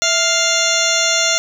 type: harmonic tone with a mistuned harmonic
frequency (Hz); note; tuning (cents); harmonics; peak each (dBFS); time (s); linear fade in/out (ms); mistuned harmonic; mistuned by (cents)
698.5; F5; 0; 1 / 2 / 3 / 4 / 5 / 6 / 8 / 9 / 10; -22 / -22 / -22 / -22 / -22 / -22 / -22 / -22 / -22; 0.02-1.38; 0; 1; -100
effects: 7-bit